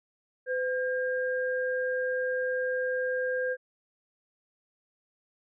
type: tone pair together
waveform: sine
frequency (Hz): 508 / 1608.8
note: B4 / G6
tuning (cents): +49 / +44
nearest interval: octave + minor sixth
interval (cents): 1995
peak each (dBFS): -28 / -32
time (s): 0.46-3.57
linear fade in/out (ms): 50
effects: none